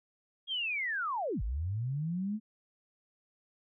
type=linear two-way sweep; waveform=sine; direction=down then up; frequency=3301 to 46.25 to 221.2 Hz; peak=-31 dBFS; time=0.47-2.4 s; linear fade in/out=50 ms; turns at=1.42 s; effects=none